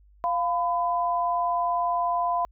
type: tone pair together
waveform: sine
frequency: 698.5 / 1005.2 Hz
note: F5 / B5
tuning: 0 / +30 cents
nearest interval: tritone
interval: 630 cents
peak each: -25 dBFS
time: 0.24-2.45 s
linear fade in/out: 0 ms
effects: added 50 Hz sine -53 dBFS peak until 2.51 s